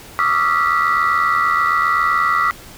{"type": "tone cluster", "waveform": "sine", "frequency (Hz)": [1142, 1210, 1291, 1378, 1957], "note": ["D6", "D#6", "E6", "F6", "B6"], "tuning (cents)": [-49, -49, -37, -24, -16], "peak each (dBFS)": -19, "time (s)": [0.19, 2.51], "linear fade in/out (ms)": 0, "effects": ["tanh soft clip ceiling -7 dBFS", "pink hiss -39 dBFS RMS until 2.77 s"]}